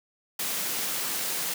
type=high-pass noise; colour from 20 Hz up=white; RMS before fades=-30 dBFS; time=0.39-1.54 s; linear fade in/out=5 ms; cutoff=130 Hz; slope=48 dB/octave; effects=none

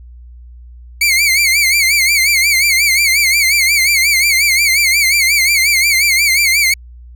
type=tone with vibrato; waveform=sawtooth; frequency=2217 Hz; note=C#7; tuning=in tune; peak=-6 dBFS; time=1.01-6.74 s; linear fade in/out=5 ms; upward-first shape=sine; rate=5.6 Hz; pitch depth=120 cents each way; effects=added 60 Hz sine -33 dBFS peak until 7.15 s

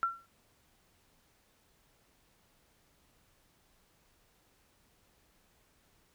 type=tone with exponential decay; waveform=sine; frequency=1358 Hz; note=F6; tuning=49 cents flat; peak=-24 dBFS; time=0.03-0.26 s; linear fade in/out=0 ms; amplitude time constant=48 ms; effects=pink hiss -69 dBFS RMS until 6.14 s

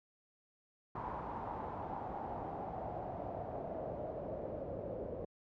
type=noise with low-pass filter sweep; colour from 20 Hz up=pink; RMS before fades=-42 dBFS; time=0.95-5.25 s; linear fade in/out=5 ms; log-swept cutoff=980 to 520 Hz; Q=4.6; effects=high-pass 60 Hz 12 dB/octave

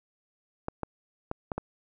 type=clicks; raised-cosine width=1 ms; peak=-17 dBFS; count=5; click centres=0.684 / 0.833 / 1.314 / 1.518 / 1.58 s; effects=none

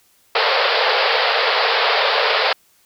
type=band-pass noise; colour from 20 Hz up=pink; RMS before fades=-17 dBFS; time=0.35-2.53 s; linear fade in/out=5 ms; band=430 to 4900 Hz; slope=96 dB/octave; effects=white hiss -57 dBFS RMS until 2.85 s

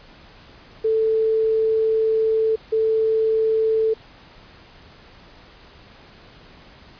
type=tone bursts at uneven times; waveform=sine; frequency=442 Hz; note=A4; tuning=8 cents sharp; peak=-16 dBFS; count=2; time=0.84-2.56 / 2.72-3.94 s; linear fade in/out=10 ms; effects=pink hiss -47 dBFS RMS until 6.99 s + resampled to 11025 Hz

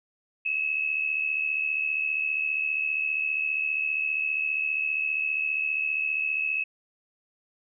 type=tone pair together; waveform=sine; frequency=2566 / 2641 Hz; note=E7 / E7; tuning=-47 / +3 cents; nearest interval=unison; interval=50 cents; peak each=-26 / -30 dBFS; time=0.45-6.64 s; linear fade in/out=10 ms; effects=none

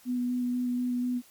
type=tone with vibrato; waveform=sine; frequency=246.9 Hz; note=B3; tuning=in tune; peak=-26 dBFS; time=0.05-1.22 s; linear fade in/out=50 ms; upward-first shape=square; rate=4.1 Hz; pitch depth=10 cents each way; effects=white hiss -57 dBFS RMS until 1.3 s + MP3 96 kbps

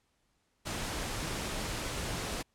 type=noise; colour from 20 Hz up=pink; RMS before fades=-36 dBFS; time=0.65-2.43 s; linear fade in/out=20 ms; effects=pink hiss -75 dBFS RMS until 2.54 s + low-pass 10000 Hz 12 dB/octave

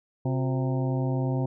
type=harmonic tone with a mistuned harmonic; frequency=131.4 Hz; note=C3; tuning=8 cents sharp; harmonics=1 / 2 / 3 / 4 / 5 / 6 / 7; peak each=-25 / -31 / -35 / -37 / -39 / -41 / -42 dBFS; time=0.25-1.46 s; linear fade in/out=5 ms; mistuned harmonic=3; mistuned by=-130 cents; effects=none

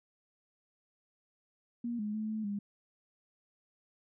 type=tone with pitch steps; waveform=sine; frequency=237.1 / 210.1 / 216.2 / 217.5 / 203.1 Hz; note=A#3 / G#3 / A3 / A3 / G#3; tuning=+30 / +20 / -30 / -20 / -38 cents; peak=-33 dBFS; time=1.84-2.59 s; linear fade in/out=5 ms; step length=150 ms; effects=none

